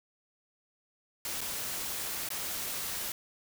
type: noise with dropouts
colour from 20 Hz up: white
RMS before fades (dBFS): -36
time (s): 1.25-3.12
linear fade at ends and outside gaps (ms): 2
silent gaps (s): 1.408-1.413 / 2.289-2.303
effects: none